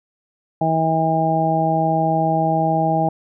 harmonic tone, 161.2 Hz, E3, 38 cents flat, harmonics 1 / 2 / 3 / 4 / 5, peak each -21 / -24 / -30 / -21 / -19 dBFS, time 0.61-3.09 s, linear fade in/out 5 ms, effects none

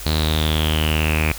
sawtooth tone with low-pass filter sweep, 77.78 Hz, D#2, in tune, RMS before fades -19 dBFS, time 0.06-1.32 s, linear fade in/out 0 ms, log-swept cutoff 4200 to 2400 Hz, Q 9.3, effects added 50 Hz sine -34 dBFS peak until 1.38 s + white hiss -34 dBFS RMS until 1.38 s

